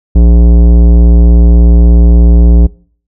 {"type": "tone with tanh clipping", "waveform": "sine", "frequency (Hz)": 58.27, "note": "A#1", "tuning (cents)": 0, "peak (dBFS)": -3, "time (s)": [0.15, 2.67], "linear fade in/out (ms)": 10, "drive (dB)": 15, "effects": ["noise-tail reverb RT60 0.5 s tail -23 dB re dry"]}